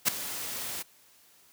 white noise with ADSR envelope, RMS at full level -21 dBFS, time 0.05-0.83 s, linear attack 33 ms, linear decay 4 ms, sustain -15 dB, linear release 14 ms, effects white hiss -60 dBFS RMS until 1.52 s + high-pass 80 Hz 12 dB/octave

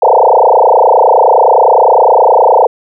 sine tone with frequency modulation, 698.5 Hz, F5, in tune, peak -3 dBFS, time 0.02-2.67 s, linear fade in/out 5 ms, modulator 29.7 Hz, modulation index 8, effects none

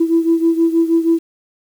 sine beating tone pair, 329.6 / 335.9 Hz, E4 / E4, 0 / +33 cents, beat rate 6.3 Hz, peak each -12 / -16 dBFS, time 0-1.19 s, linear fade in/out 10 ms, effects tanh soft clip ceiling -4 dBFS + 7-bit

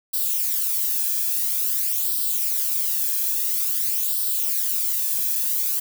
violet noise with flanger, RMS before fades -23 dBFS, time 0.13-5.8 s, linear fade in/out 10 ms, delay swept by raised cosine 0.22 to 1.22 ms, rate 0.49 Hz, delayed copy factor +0.6, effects none

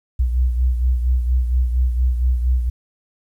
sine beating tone pair, 61.74 / 66.04 Hz, B1 / C2, 0 / +17 cents, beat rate 4.3 Hz, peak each -15 / -24 dBFS, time 0.19-2.7 s, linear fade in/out 10 ms, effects 9-bit

